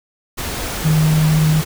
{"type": "tone in noise", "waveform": "sine", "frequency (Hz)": 155.56, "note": "D#3", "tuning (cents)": 0, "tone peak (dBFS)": -11, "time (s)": [0.84, 1.62], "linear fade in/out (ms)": 20, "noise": "pink", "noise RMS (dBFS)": -24, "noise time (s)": [0.37, 1.65], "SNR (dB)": 10, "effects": []}